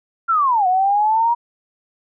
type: linear two-way sweep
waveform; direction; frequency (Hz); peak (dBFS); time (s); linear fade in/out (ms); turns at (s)
sine; down then up; 1396.9 to 722 to 955; -13; 0.28-1.35; 20; 0.67
effects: none